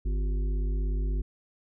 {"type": "harmonic tone with a mistuned harmonic", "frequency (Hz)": 50.2, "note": "G1", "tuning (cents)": 42, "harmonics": [1, 3, 5, 7, 8], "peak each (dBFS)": [-25, -41, -43, -45, -48], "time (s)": [0.05, 1.22], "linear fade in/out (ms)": 10, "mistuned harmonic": 8, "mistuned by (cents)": -59, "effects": []}